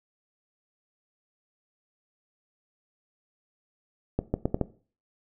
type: accelerating click train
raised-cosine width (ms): 2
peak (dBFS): -11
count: 5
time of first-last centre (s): 4.19-4.613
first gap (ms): 150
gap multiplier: 0.77
effects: noise-tail reverb RT60 0.4 s tail -17 dB re dry